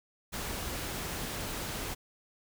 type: noise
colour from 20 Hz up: pink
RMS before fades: -37 dBFS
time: 0.32-1.95 s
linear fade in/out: 20 ms
effects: none

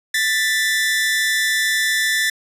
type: tone pair together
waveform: sawtooth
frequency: 1766 / 1979 Hz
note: A6 / B6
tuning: +6 / +3 cents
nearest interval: major second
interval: 197 cents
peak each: -14 / -19 dBFS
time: 0.14-2.3 s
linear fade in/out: 5 ms
effects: resampled to 32000 Hz

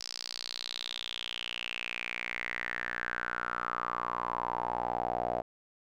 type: tone with band-pass filter sweep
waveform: sawtooth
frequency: 59.9 Hz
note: A#1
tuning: 48 cents sharp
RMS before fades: -36 dBFS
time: 0-5.42 s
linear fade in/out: 10 ms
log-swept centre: 5200 to 670 Hz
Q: 6
effects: none

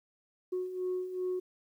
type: beating tone pair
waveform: sine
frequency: 364.5 / 367.1 Hz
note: F#4 / F#4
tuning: -26 / -14 cents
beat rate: 2.6 Hz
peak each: -38 / -32 dBFS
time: 0.52-1.4 s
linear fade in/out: 10 ms
effects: tanh soft clip ceiling -27 dBFS + 11-bit

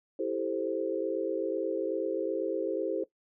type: chord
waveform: sine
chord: A minor seventh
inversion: second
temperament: equal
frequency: 329.6 / 392 / 440 / 523.3 Hz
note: E4 / G4 / A4 / C5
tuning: 0 / 0 / 0 / 0 cents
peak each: -34 dBFS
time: 0.19-3.04 s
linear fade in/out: 5 ms
effects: noise-tail reverb RT60 0.1 s tail -17 dB re dry

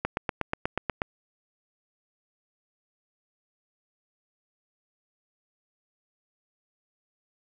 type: click train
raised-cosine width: 0.5 ms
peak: -11 dBFS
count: 9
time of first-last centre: 0.05-1.019 s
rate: 8.26 Hz
effects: none

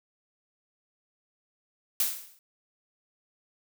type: noise with exponential decay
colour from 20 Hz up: blue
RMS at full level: -23 dBFS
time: 2-2.39 s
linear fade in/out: 1 ms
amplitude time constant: 84 ms
effects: none

